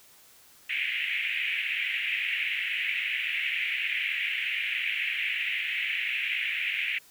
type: band-pass noise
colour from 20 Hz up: pink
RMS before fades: -30 dBFS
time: 0.69-6.99 s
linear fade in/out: 10 ms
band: 2000 to 2800 Hz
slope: 48 dB/octave
effects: white hiss -56 dBFS RMS until 7.1 s